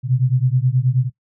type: beating tone pair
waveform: sine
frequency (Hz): 123.47 / 132.87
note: B2 / C3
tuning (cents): 0 / +27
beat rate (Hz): 9.4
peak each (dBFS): -17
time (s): 0.03-1.1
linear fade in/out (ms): 50
effects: noise-tail reverb RT60 0.1 s tail -17 dB re dry